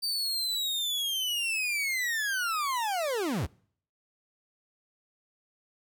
40% pulse linear sweep, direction down, 4649 to 52.9 Hz, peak -27 dBFS, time 0.02-3.47 s, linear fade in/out 20 ms, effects noise-tail reverb RT60 0.6 s tail -25 dB re dry

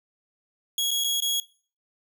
sawtooth tone with dropouts, 3322 Hz, G#7, in tune, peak -20 dBFS, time 0.78-1.4 s, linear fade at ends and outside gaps 2 ms, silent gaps 0.908-0.913 / 1.039-1.043 / 1.203-1.222 s, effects noise-tail reverb RT60 0.4 s tail -18 dB re dry

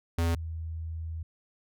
square / sine tone pair in turn, 83.9 / 81.18 Hz, E2 / E2, +31 / -26 cents, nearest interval minor second, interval 57 cents, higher first, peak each -25 / -33 dBFS, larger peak first, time 0.18-0.35 / 0.35-1.23 s, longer second, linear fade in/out 5 ms, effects none

